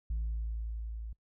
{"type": "tone with level ramp", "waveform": "sine", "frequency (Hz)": 55.5, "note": "A1", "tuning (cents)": 16, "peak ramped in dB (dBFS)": [-28, -38], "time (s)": [0.1, 1.13], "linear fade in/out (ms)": 5, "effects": ["noise-tail reverb RT60 0.1 s tail -24 dB re dry", "tanh soft clip ceiling -29 dBFS"]}